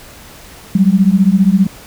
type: beating tone pair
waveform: sine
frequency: 185 / 200 Hz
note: F#3 / G3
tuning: 0 / +35 cents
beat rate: 15 Hz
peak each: -10 dBFS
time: 0.75-1.67 s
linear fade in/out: 5 ms
effects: pink hiss -37 dBFS RMS until 1.86 s